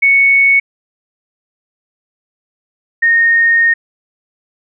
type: tone pair in turn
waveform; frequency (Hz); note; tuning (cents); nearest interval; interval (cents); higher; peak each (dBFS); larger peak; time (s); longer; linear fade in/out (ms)
sine; 2217 / 1847.4; C#7 / A#6; 0 / -16; minor third; 316; first; -6 / -7; first; 0.02-0.6 / 3.02-3.74; second; 10
effects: none